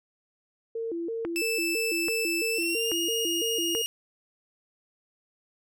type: tone with vibrato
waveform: sine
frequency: 392 Hz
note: G4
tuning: in tune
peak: -29 dBFS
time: 0.75-3.82 s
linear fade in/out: 5 ms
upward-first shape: square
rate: 3 Hz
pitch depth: 260 cents each way
type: click train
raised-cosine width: 0.5 ms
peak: -22 dBFS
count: 4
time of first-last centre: 1.25-3.75 s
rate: 1.2 Hz
type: tone with pitch glide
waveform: sawtooth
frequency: 2637 to 2859 Hz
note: E7 to F7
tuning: 0 to +40 cents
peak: -24 dBFS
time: 1.36-3.86 s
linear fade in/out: 0 ms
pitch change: +140 cents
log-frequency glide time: 2.51-2.95 s
effects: none